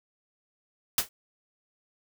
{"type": "noise with exponential decay", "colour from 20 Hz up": "white", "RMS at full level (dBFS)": -19, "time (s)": [0.98, 1.09], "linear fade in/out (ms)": 2, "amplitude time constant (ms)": 22, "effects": []}